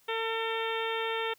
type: harmonic tone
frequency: 451 Hz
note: A4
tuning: 43 cents sharp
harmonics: 1 / 2 / 3 / 4 / 5 / 6 / 7 / 8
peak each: -33 / -36 / -38 / -39 / -40 / -41 / -41 / -42 dBFS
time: 0.08-1.34 s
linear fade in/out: 10 ms
effects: white hiss -64 dBFS RMS until 1.38 s